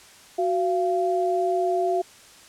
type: tone pair together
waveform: sine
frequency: 370 / 687.7 Hz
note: F#4 / F5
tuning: 0 / -27 cents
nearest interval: major seventh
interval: 1073 cents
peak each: -23 dBFS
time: 0.38-2.02 s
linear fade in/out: 10 ms
effects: white hiss -49 dBFS RMS until 2.48 s + low-pass 9000 Hz 12 dB/octave